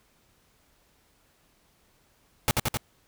pink noise with echo, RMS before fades -22 dBFS, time 2.48-2.51 s, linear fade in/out 0 ms, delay 87 ms, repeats 3, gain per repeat -2 dB, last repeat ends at 2.771 s, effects pink hiss -65 dBFS RMS until 3.07 s

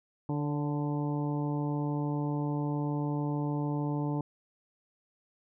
harmonic tone with a mistuned harmonic, 146.83 Hz, D3, in tune, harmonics 1 / 2 / 3 / 4 / 5 / 6 / 7, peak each -31 / -33 / -41 / -44 / -46 / -41 / -49 dBFS, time 0.29-4.21 s, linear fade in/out 2 ms, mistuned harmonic 4, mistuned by -34 cents, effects none

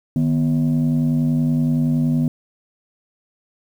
sine tone pair together, 154.4 / 245.1 Hz, D#3 / B3, -13 / -13 cents, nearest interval minor sixth, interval 800 cents, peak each -16 dBFS, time 0.16-2.28 s, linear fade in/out 2 ms, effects tanh soft clip ceiling -12 dBFS + 8-bit

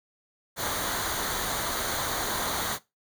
pink noise with comb filter, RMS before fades -30 dBFS, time 0.56-2.79 s, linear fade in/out 50 ms, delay 0.38 ms, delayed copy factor -0.65, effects noise-tail reverb RT60 0.2 s tail -17 dB re dry

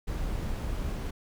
brown noise, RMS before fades -32 dBFS, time 0.07-1.11 s, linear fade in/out 10 ms, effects none

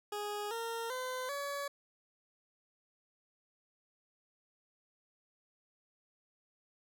20% pulse tone with pitch steps, 414.6 / 460 / 510.4 / 566.4 Hz, G#4 / A#4 / C5 / C#5, -3 / -23 / -43 / +37 cents, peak -32 dBFS, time 0.12-1.68 s, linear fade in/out 5 ms, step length 390 ms, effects none

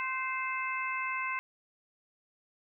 harmonic tone with a mistuned harmonic, 523.3 Hz, C5, in tune, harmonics 2 / 3 / 4 / 5, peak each -35 / -40 / -36 / -38 dBFS, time 0-1.39 s, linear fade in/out 0 ms, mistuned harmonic 3, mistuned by -38 cents, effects none

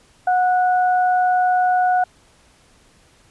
sine tone pair together, 730.8 / 1470 Hz, F#5 / F#6, -22 / -12 cents, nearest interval octave, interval 1210 cents, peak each -14 / -25 dBFS, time 0.27-2.04 s, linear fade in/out 5 ms, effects pink hiss -54 dBFS RMS until 3.3 s + resampled to 24000 Hz

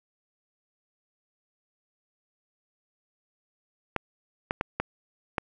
clicks, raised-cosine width 0.5 ms, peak -11 dBFS, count 5, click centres 3.963 / 4.509 / 4.611 / 4.8 / 5.382 s, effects none

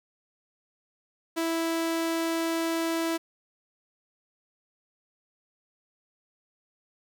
sawtooth tone, 329.5 Hz, E4, 1 cent flat, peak -22 dBFS, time 1.36-3.18 s, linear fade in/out 20 ms, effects 10-bit

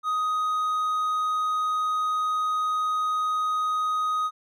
triangle tone, 1251 Hz, D#6, 9 cents sharp, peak -21 dBFS, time 0.03-4.31 s, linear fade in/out 50 ms, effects none

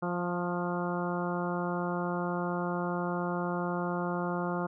harmonic tone with a mistuned harmonic, 175.7 Hz, F3, 11 cents sharp, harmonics 1 / 2 / 3 / 4 / 5 / 6 / 7 / 8, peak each -33 / -36 / -38 / -39 / -40 / -41 / -41 / -42 dBFS, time 0.02-4.67 s, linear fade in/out 10 ms, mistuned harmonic 6, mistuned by +21 cents, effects none

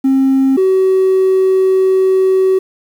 triangle tone pair in turn, 267.6 / 378.4 Hz, C4 / F#4, +39 / +39 cents, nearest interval tritone, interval 600 cents, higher second, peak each -5 dBFS, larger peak neither, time 0.04-0.57 / 0.57-2.59 s, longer second, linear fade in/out 10 ms, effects tanh soft clip ceiling -4 dBFS + 7-bit

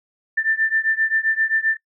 sine beating tone pair, 1776 / 1783.6 Hz, A6 / A6, +16 / +23 cents, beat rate 7.6 Hz, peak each -20 / -21 dBFS, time 0.37-1.77 s, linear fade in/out 10 ms, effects noise-tail reverb RT60 0.1 s tail -21 dB re dry

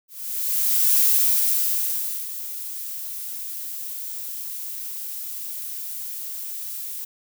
violet noise with ADSR envelope, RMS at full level -17 dBFS, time 0.08-7.05 s, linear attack 900 ms, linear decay 1300 ms, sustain -15 dB, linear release 9 ms, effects none

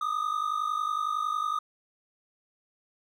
triangle tone pair together, 1205.1 / 1256 Hz, D6 / D#6, +44 / +16 cents, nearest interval minor second, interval 72 cents, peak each -28 dBFS, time 0.01-1.59 s, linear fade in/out 5 ms, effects none

